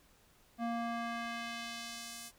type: tone with band-pass filter sweep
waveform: square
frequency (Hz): 233.1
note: A#3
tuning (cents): 0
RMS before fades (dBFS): -40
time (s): 0.58-2.32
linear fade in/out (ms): 50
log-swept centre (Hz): 590 to 9800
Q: 0.8
effects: pink hiss -66 dBFS RMS until 2.38 s